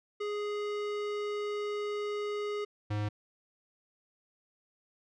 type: tone pair in turn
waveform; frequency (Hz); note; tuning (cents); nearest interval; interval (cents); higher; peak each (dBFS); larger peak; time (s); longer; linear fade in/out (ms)
square; 415.3 / 104.79; G#4 / G#2; 0 / +16; 2 octaves; 2384; first; -33 / -31; second; 0.2-2.65 / 2.9-3.09; first; 10
effects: low-pass 4000 Hz 12 dB/octave